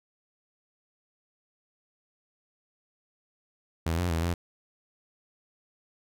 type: tone with pitch steps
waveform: sawtooth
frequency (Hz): 82.3 / 88.7 / 81.9 / 86.1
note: E2 / F2 / E2 / F2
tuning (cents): -2 / +27 / -11 / -24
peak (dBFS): -22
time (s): 3.86-4.34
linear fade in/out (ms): 5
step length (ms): 120
effects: none